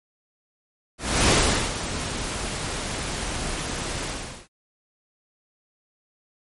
pink noise with ADSR envelope, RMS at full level -17 dBFS, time 0.98-4.48 s, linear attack 300 ms, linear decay 450 ms, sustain -12 dB, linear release 430 ms, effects MP3 48 kbps

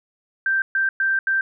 sine tone bursts at uneven times, 1568 Hz, G6, in tune, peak -17 dBFS, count 4, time 0.46-0.62 / 0.75-0.89 / 1-1.19 / 1.27-1.41 s, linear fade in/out 2 ms, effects none

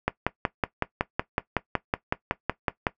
click train, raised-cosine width 0.5 ms, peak -7 dBFS, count 16, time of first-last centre 0.08-2.868 s, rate 5.38 Hz, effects noise-tail reverb RT60 0.1 s tail -17 dB re dry

